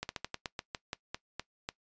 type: slowing click train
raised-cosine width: 0.2 ms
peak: -18 dBFS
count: 12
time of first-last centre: 0.03-1.689 s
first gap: 61 ms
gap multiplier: 1.17
effects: noise-tail reverb RT60 0.1 s tail -20 dB re dry + resampled to 16000 Hz